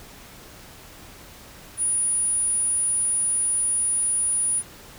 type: tone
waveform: sine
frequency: 9700 Hz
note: D#9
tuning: 45 cents flat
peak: -20 dBFS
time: 1.77-4.63 s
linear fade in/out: 50 ms
effects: pink hiss -45 dBFS RMS until 4.98 s